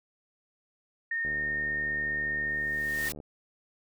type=tone; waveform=sine; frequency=1835 Hz; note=A#6; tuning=28 cents flat; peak=-28 dBFS; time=1.11-3.09 s; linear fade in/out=5 ms
type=click train; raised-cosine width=2 ms; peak=-30 dBFS; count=147; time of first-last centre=1.25-3.202 s; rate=74.8 Hz
type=noise with exponential growth; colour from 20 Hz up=white; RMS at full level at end=-34 dBFS; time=2.47-3.12 s; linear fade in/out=0 ms; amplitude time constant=140 ms
effects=none